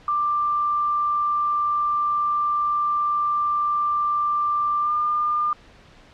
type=tone with pitch glide; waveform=sine; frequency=1183 to 1203 Hz; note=D6 to D6; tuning=+12 to +41 cents; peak=-19 dBFS; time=0.08-5.53 s; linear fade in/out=2 ms; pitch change=+29 cents; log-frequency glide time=4.81-4.92 s; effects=pink hiss -50 dBFS RMS until 6.13 s + low-pass 4000 Hz 12 dB/octave